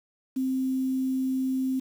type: tone with quantisation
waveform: sine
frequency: 261.6 Hz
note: C4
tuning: in tune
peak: -24 dBFS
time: 0.36-1.8 s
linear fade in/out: 10 ms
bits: 8
effects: none